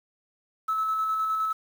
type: tone with tremolo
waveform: sine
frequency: 1300 Hz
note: E6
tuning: 24 cents flat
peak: -22 dBFS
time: 0.68-1.53 s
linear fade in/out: 10 ms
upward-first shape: square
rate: 9.7 Hz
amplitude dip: 25%
effects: tanh soft clip ceiling -19 dBFS + 8-bit